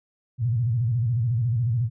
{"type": "tone with vibrato", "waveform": "sine", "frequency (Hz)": 117.7, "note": "A#2", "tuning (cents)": 17, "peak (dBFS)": -20, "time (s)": [0.38, 1.9], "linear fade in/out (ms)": 50, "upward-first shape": "square", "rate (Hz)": 14, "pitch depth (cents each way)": 120, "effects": []}